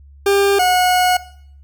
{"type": "tone pair in turn", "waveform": "40% pulse", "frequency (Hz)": [398.9, 728.6], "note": ["G4", "F#5"], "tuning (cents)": [30, -27], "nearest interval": "minor seventh", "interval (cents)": 1043, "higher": "second", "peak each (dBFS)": -11, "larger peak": "neither", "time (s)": [[0.26, 0.59], [0.59, 1.17]], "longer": "second", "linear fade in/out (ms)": 5, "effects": ["noise-tail reverb RT60 0.6 s tail -17 dB re dry", "added 70 Hz sine -40 dBFS peak until 1.63 s"]}